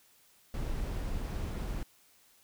brown noise, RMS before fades -35 dBFS, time 0.54-1.83 s, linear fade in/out 2 ms, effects white hiss -64 dBFS RMS until 2.43 s

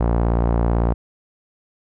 sawtooth tone with low-pass filter, 58 Hz, A#1, 8 cents flat, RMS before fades -18 dBFS, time 0-0.94 s, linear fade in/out 10 ms, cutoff 890 Hz, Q 1.3, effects none

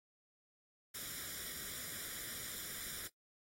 white noise with comb filter, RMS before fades -45 dBFS, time 0.94-3.08 s, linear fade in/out 10 ms, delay 0.56 ms, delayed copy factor +0.75, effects noise-tail reverb RT60 0.1 s tail -17 dB re dry + AAC 48 kbps

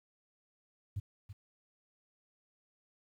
sine tone with echo, 100 Hz, G2, 35 cents sharp, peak -32 dBFS, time 0.96-1 s, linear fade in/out 10 ms, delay 330 ms, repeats 1, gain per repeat -11 dB, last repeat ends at 1.33 s, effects tanh soft clip ceiling -29 dBFS + 11-bit

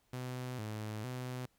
sawtooth tone with vibrato, 116.54 Hz, A#2, in tune, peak -35 dBFS, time 0.13-1.46 s, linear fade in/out 5 ms, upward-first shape square, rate 1.1 Hz, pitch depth 140 cents each way, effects pink hiss -74 dBFS RMS until 1.58 s

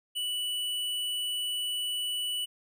sine tone with tanh clipping, 2960 Hz, F#7, in tune, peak -31 dBFS, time 0.15-2.46 s, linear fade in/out 20 ms, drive 16 dB, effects none

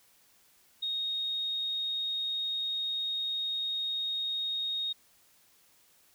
sine tone, 3729 Hz, A#7, in tune, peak -30 dBFS, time 0.82-4.93 s, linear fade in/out 10 ms, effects white hiss -64 dBFS RMS until 6.14 s

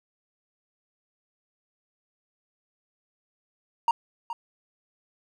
triangle tone with echo, 932.3 Hz, A#5, in tune, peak -16 dBFS, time 3.88-3.91 s, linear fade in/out 2 ms, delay 420 ms, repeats 1, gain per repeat -12 dB, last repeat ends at 4.33 s, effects none

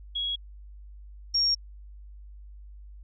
sine tone pair in turn, 3322 / 5556 Hz, G#7 / F8, 0 / -10 cents, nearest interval major sixth, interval 890 cents, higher second, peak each -27 / -21 dBFS, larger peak second, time 0.15-0.36 / 1.34-1.55 s, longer neither, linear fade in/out 10 ms, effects added 50 Hz sine -43 dBFS peak until 3.03 s

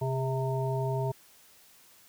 harmonic tone with a mistuned harmonic, 130.81 Hz, C3, in tune, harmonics 1 / 3 / 5 / 7, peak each -29 / -34 / -36 / -37 dBFS, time 0.01-1.12 s, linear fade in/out 10 ms, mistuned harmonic 3, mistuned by +52 cents, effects white hiss -58 dBFS RMS until 2.08 s

